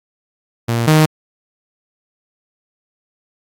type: tone pair in turn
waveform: sawtooth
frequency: 116.9 / 155.5 Hz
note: A#2 / D#3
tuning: +5 / -1 cents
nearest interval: perfect fourth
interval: 494 cents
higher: second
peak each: -11 / -4 dBFS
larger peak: second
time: 0.68-0.87 / 0.87-1.06 s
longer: neither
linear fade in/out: 10 ms
effects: AAC 48 kbps